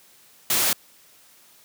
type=noise; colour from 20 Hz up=white; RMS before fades=-21 dBFS; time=0.5-0.73 s; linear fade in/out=2 ms; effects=white hiss -54 dBFS RMS until 1.64 s + high-pass 100 Hz 12 dB/octave